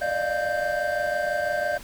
triangle tone cluster, 585 / 611 / 701 / 1564 Hz, D5 / D#5 / F5 / G6, -7 / -32 / +6 / -4 cents, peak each -27 dBFS, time 0.01-1.78 s, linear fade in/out 10 ms, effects pink hiss -44 dBFS RMS until 1.83 s

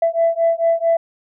sine beating tone pair, 664 / 668.5 Hz, E5 / E5, +12 / +24 cents, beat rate 4.5 Hz, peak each -16 dBFS, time 0.02-0.97 s, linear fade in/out 5 ms, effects tanh soft clip ceiling -8 dBFS

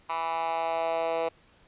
10% pulse tone with high-pass filter sweep, 164.81 Hz, E3, in tune, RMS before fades -29 dBFS, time 0.09-1.29 s, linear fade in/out 10 ms, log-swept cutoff 1000 to 530 Hz, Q 3.3, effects pink hiss -60 dBFS RMS until 1.67 s + resampled to 8000 Hz

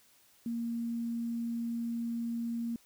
sine tone with quantisation, 233.1 Hz, A#3, in tune, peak -32 dBFS, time 0.46-2.76 s, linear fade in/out 2 ms, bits 10, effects white hiss -64 dBFS RMS until 2.85 s

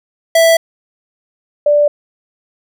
square / sine tone pair in turn, 659.3 / 587.4 Hz, E5 / D5, 0 / 0 cents, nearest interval major second, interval 200 cents, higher first, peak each -7 / -7 dBFS, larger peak neither, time 0.35-0.57 / 1.66-1.88 s, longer neither, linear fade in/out 5 ms, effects none

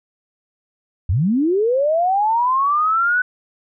sine linear sweep, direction up, 72.3 to 1504 Hz, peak -14 dBFS, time 1.09-3.22 s, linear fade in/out 5 ms, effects none

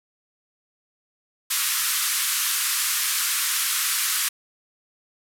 white band-pass noise, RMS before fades -24 dBFS, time 1.5-4.29 s, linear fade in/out 10 ms, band 1100 to 14000 Hz, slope 48 dB/octave, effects none

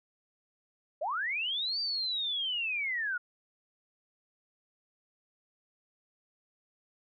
sine linear two-way sweep, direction up then down, 544 to 4699 to 1404 Hz, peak -30 dBFS, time 1.01-3.18 s, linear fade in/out 10 ms, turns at 1.8 s, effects none

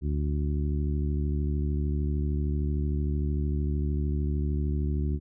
harmonic tone, 73.2 Hz, D2, 5 cents flat, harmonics 1 / 2 / 3 / 4 / 5, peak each -26 / -32 / -36 / -38 / -40 dBFS, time 0.01-5.2 s, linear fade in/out 50 ms, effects none

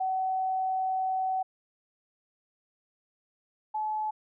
sine tone pair in turn, 755 / 859.5 Hz, F#5 / A5, +35 / -41 cents, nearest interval major second, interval 224 cents, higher second, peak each -26 / -28 dBFS, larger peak first, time 0-1.43 / 3.74-4.11 s, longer first, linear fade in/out 10 ms, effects none

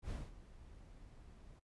brown noise with ADSR envelope, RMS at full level -41 dBFS, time 0.02-1.6 s, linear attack 80 ms, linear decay 210 ms, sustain -16 dB, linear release 19 ms, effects noise-tail reverb RT60 0.1 s tail -21 dB re dry + resampled to 24000 Hz

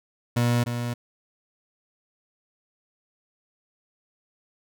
30% pulse tone with echo, 119.9 Hz, A#2, 49 cents sharp, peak -17 dBFS, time 0.36-0.64 s, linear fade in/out 10 ms, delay 300 ms, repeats 1, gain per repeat -7 dB, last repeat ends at 0.94 s, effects none

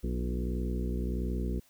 harmonic tone with a mistuned harmonic, 61.4 Hz, B1, 9 cents flat, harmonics 1 / 2 / 3 / 4 / 5 / 6 / 7 / 8, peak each -31 / -42 / -37 / -39 / -46 / -41 / -45 / -49 dBFS, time 0.03-1.6 s, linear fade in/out 10 ms, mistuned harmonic 6, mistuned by -56 cents, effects white hiss -64 dBFS RMS until 1.69 s

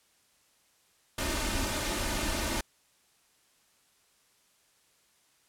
pink noise with comb filter, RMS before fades -31 dBFS, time 1.18-2.61 s, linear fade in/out 5 ms, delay 3.3 ms, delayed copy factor +0.65, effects white hiss -67 dBFS RMS until 5.48 s + low-pass 11000 Hz 12 dB/octave

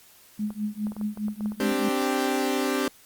sine tone with tremolo, 210.6 Hz, G#3, 24 cents sharp, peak -23 dBFS, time 0.39-1.89 s, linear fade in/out 5 ms, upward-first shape triangle, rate 4.9 Hz, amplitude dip 100%
clicks, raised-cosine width 1 ms, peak -27 dBFS, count 12, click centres 0.505 / 0.869 / 0.92 / 0.966 / 1.013 / 1.174 / 1.283 / 1.408 / 1.459 / 1.52 / 1.619 / 1.716 s
sawtooth chord, C suspended second, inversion none, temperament equal, 261.6 / 293.7 / 392 Hz, C4 / D4 / G4, 0 / 0 / 0 cents, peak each -23 / -25 / -24 dBFS, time 1.6-2.88 s, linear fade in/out 2 ms
effects white hiss -54 dBFS RMS until 3.05 s + Opus 48 kbps

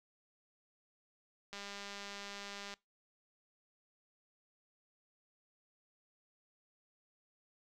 click train, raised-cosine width 0.2 ms, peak -29 dBFS, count 244, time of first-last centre 1.53-2.739 s, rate 201 Hz, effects noise-tail reverb RT60 0.2 s tail -23 dB re dry

